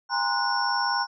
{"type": "tone cluster", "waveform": "sine", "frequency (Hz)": [810, 934, 1033, 1465, 5450], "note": ["G#5", "A#5", "C6", "F#6", "F8"], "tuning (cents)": [-43, 3, -22, -18, -43], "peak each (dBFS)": -29, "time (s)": [0.09, 1.07], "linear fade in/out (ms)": 50, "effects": []}